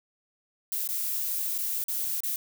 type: noise with dropouts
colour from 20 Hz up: violet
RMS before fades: -30 dBFS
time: 0.72-2.36 s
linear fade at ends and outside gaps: 1 ms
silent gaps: 0.875-0.889 / 1.58-1.586 / 1.84-1.883 / 2.205-2.235 s
effects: none